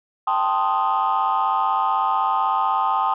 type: chord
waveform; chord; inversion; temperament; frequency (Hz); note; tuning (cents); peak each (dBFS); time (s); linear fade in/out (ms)
sine; A half-diminished seventh; third; equal; 784 / 880 / 1046.5 / 1244.5; G5 / A5 / C6 / Eb6; 0 / 0 / 0 / 0; -22; 0.27-3.14; 5
effects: tanh soft clip ceiling -12 dBFS